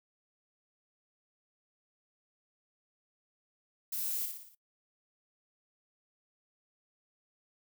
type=noise with echo; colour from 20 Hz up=violet; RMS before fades=-36 dBFS; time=3.92-4.26 s; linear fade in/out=5 ms; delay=58 ms; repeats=5; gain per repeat=-5 dB; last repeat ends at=4.55 s; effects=noise-tail reverb RT60 0.1 s tail -20 dB re dry